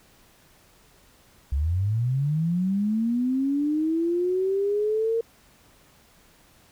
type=linear sweep; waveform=sine; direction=up; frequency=64.8 to 461.8 Hz; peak=-21 dBFS; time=1.52-5.21 s; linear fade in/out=5 ms; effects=pink hiss -57 dBFS RMS until 6.71 s